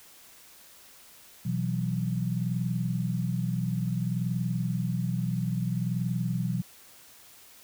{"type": "chord", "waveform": "sine", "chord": "B suspended fourth", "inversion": "none", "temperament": "just", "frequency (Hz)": [123.47, 164.63, 185.21], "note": ["B2", "E3", "F#3"], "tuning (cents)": [0, -2, 2], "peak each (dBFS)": [-30, -31, -31], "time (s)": [1.45, 6.62], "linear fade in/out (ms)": 10, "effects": ["white hiss -53 dBFS RMS until 7.63 s"]}